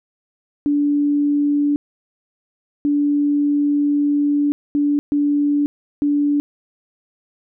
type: tone bursts at uneven times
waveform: sine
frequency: 290 Hz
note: D4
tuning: 22 cents flat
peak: -14 dBFS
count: 5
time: 0.66-1.76 / 2.85-4.52 / 4.75-4.99 / 5.12-5.66 / 6.02-6.4 s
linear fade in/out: 0 ms
effects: none